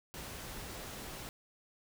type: noise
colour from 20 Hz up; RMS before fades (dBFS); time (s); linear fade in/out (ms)
pink; -45; 0.14-1.29; 0
effects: none